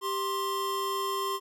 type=tone pair together; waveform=square; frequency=392 / 1053.8 Hz; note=G4 / C6; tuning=0 / +12 cents; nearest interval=octave + perfect fourth; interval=1712 cents; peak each=-34 / -31 dBFS; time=0.01-1.4 s; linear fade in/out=50 ms; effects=none